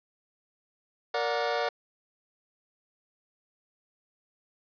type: chord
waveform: sawtooth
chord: Bb augmented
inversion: none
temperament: just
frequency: 466.2 / 582.7 / 728.4 Hz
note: Bb4 / D5 / F#5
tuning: 0 / -14 / -27 cents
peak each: -27 dBFS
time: 1.14-1.69 s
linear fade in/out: 5 ms
effects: resampled to 11025 Hz + 10-bit